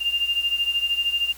sine beating tone pair, 2797 / 2810 Hz, F7 / F7, +2 / +10 cents, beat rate 13 Hz, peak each -22 / -26 dBFS, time 0-1.33 s, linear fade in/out 20 ms, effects added 60 Hz sine -49 dBFS peak until 1.37 s + white hiss -45 dBFS RMS until 1.37 s

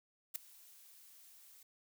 blue noise with ADSR envelope, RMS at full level -36 dBFS, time 0.34-1.63 s, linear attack 18 ms, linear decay 3 ms, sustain -24 dB, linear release 3 ms, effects none

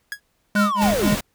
45% pulse tone with exponential decay, 1661.2 Hz, G#6, in tune, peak -22 dBFS, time 0.12-0.2 s, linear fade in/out 1 ms, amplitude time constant 17 ms
square tone with tremolo, 205.8 Hz, G#3, 16 cents flat, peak -16 dBFS, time 0.55-1.15 s, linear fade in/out 2 ms, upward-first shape sine, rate 4.1 Hz, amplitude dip 100%
triangle linear sweep, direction down, 1500 to 115.3 Hz, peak -18 dBFS, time 0.56-1.14 s, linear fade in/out 0 ms
pink noise, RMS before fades -27 dBFS, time 0.81-1.21 s, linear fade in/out 10 ms
effects pink hiss -67 dBFS RMS until 1.34 s

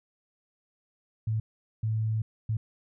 sine tone bursts at uneven times, 110 Hz, A2, in tune, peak -25 dBFS, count 3, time 1.27-1.4 / 1.83-2.22 / 2.49-2.57 s, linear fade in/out 5 ms, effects none

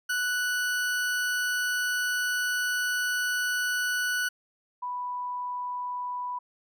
40% pulse / sine tone pair in turn, 1480 / 987.8 Hz, F#6 / B5, 0 / 0 cents, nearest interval perfect fifth, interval 700 cents, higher first, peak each -25 / -30 dBFS, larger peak first, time 0.09-4.29 / 4.82-6.39 s, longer first, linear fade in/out 10 ms, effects none

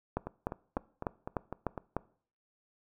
two click trains, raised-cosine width 1 ms, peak -17 / -23 dBFS, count 7 / 7, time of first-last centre 0.17-1.966 / 0.27-1.778 s, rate 3.34 / 3.98 Hz, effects noise-tail reverb RT60 0.5 s tail -21 dB re dry

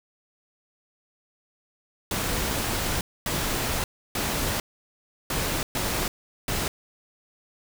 pink noise bursts at uneven times, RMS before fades -27 dBFS, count 6, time 2.11-3.01 / 3.26-3.84 / 4.15-4.6 / 5.3-5.63 / 5.75-6.08 / 6.48-6.68 s, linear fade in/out 2 ms, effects none

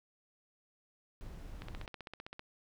brown noise, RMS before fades -46 dBFS, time 1.21-1.86 s, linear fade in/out 0 ms
click train, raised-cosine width 0.3 ms, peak -29 dBFS, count 13, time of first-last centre 1.62-2.394 s, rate 15.5 Hz
effects none

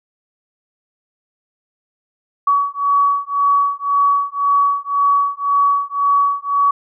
sine beating tone pair, 1131 / 1132.9 Hz, C#6 / C#6, +34 / +37 cents, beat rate 1.9 Hz, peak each -16 dBFS, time 2.47-6.71 s, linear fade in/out 5 ms, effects none

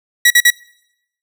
sawtooth tone bursts, 1930 Hz, B6, 40 cents flat, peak -3 dBFS, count 3, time 0.25-0.504 s, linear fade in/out 5 ms, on 54 ms, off 46 ms, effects noise-tail reverb RT60 0.8 s tail -24 dB re dry

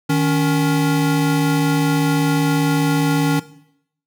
square tone pair together, 155.56 / 281 Hz, D#3 / C#4, 0 / +24 cents, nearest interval minor seventh, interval 1024 cents, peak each -18 dBFS, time 0.09-3.4 s, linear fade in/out 10 ms, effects noise-tail reverb RT60 0.7 s tail -17 dB re dry

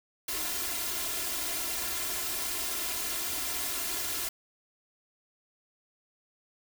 white noise with comb filter, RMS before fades -33 dBFS, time 0.28-4.29 s, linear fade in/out 5 ms, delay 2.9 ms, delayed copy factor +0.95, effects none

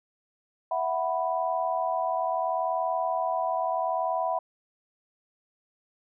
sine chord, E suspended second, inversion none, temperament equal, 659.3 / 740 / 987.8 Hz, E5 / F#5 / B5, 0 / 0 / 0 cents, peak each -29 / -29 / -30 dBFS, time 0.71-4.39 s, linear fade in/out 5 ms, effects none

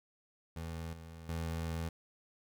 25% pulse tone with level steps, 82.2 Hz, E2, 4 cents flat, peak -36 / -44 / -32 dBFS, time 0.56-1.89 s, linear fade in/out 5 ms, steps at 0.93 / 1.29 s, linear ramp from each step 2 ms, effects none

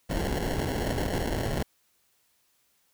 pink noise with sample-and-hold, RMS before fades -29 dBFS, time 0.09-1.63 s, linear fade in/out 10 ms, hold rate 1225 Hz, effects white hiss -69 dBFS RMS until 2.93 s

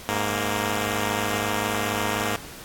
5% pulse tone pair together, 103.83 / 233.1 Hz, G#2 / A#3, 0 / 0 cents, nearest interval octave + major second, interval 1400 cents, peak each -15 dBFS, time 0.09-2.36 s, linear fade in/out 0 ms, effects pink hiss -41 dBFS RMS until 2.64 s + AAC 64 kbps

